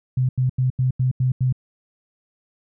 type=tone bursts; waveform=sine; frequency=128.3 Hz; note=C3; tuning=34 cents flat; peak=-16 dBFS; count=7; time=0.17-1.526 s; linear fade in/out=5 ms; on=120 ms; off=86 ms; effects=none